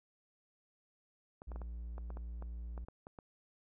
clicks, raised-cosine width 1 ms, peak -35 dBFS, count 12, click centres 1.419 / 1.518 / 1.56 / 1.617 / 1.981 / 2.104 / 2.171 / 2.424 / 2.778 / 2.885 / 3.069 / 3.188 s
triangle tone, 58.27 Hz, A#1, in tune, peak -39 dBFS, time 1.47-2.85 s, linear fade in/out 10 ms
effects none

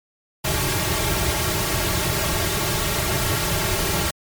pink noise with comb filter, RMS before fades -22 dBFS, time 0.44-4.11 s, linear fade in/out 10 ms, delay 4 ms, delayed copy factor -0.9, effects MP3 96 kbps

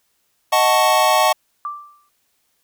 square chord, D# half-diminished seventh, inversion none, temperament equal, 622.3 / 740 / 880 / 1108.7 Hz, D#5 / F#5 / A5 / C#6, 0 / 0 / 0 / 0 cents, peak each -19 dBFS, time 0.52-1.33 s, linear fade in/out 10 ms
sine tone with exponential decay, 1174.7 Hz, D6, in tune, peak -21 dBFS, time 1.65-2.09 s, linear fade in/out 1 ms, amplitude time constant 95 ms
effects white hiss -66 dBFS RMS until 2.63 s

